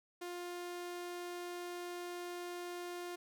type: tone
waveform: sawtooth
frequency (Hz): 352.4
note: F4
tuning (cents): +16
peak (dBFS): -38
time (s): 0.21-3.16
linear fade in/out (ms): 10
effects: none